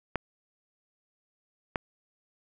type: clicks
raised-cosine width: 0.5 ms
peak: -13 dBFS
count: 2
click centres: 0.157 / 1.758 s
effects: none